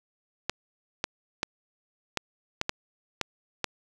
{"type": "clicks", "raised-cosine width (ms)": 0.2, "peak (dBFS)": -9, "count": 8, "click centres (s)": [0.496, 1.041, 1.431, 2.173, 2.614, 2.694, 3.213, 3.643], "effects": ["7-bit"]}